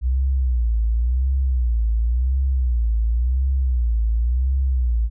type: tone with vibrato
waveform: sine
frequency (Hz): 60.7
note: B1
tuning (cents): -29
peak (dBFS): -16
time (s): 0.01-5.1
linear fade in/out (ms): 50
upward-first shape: sine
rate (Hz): 0.93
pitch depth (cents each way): 160
effects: none